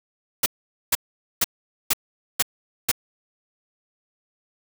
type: noise bursts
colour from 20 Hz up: white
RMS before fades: -19 dBFS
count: 6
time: 0.43-2.916 s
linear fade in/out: 5 ms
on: 31 ms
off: 460 ms
effects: none